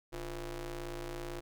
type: ring-modulated tone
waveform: sawtooth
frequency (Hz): 160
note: D#3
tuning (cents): +49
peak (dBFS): -32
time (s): 0.12-1.41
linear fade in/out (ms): 20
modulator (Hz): 189
effects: none